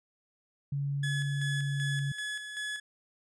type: tone with pitch glide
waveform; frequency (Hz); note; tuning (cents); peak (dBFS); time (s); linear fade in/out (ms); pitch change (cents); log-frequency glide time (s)
sine; 141 to 139.54; C#3 to C#3; +30 to +12; -29; 0.72-2.12; 5; -18; 1.17-1.97
type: tone with tremolo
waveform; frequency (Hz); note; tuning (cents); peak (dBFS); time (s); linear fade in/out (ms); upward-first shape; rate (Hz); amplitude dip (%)
30% pulse; 1700; G#6; +40; -31; 1.03-2.8; 5; square; 2.6; 50
effects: resampled to 22050 Hz